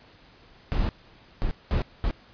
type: noise bursts at uneven times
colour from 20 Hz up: brown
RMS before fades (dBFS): -24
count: 4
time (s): 0.72-0.89 / 1.42-1.51 / 1.71-1.82 / 2.04-2.11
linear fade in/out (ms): 0
effects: pink hiss -54 dBFS RMS until 2.33 s + resampled to 11025 Hz